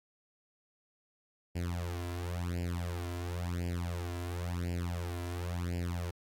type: tone with flanger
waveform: sawtooth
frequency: 87.31 Hz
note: F2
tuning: in tune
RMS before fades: -36 dBFS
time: 1.55-6.11 s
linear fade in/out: 10 ms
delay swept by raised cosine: 0.4 to 3 ms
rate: 0.95 Hz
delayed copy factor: +0.95
effects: AAC 64 kbps